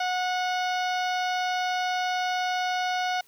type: harmonic tone with a mistuned harmonic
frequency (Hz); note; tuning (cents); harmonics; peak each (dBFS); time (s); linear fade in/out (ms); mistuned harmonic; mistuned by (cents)
731; F#5; -21; 1 / 2 / 3 / 4 / 5 / 6 / 7 / 8; -26 / -32 / -36 / -38 / -40 / -42 / -43 / -44; 0-3.21; 5; 8; +20
effects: white hiss -59 dBFS RMS until 3.27 s